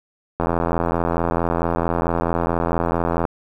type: click train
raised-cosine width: 1 ms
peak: -6 dBFS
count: 242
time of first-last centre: 0.4-3.252 s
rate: 84.5 Hz
effects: 8-bit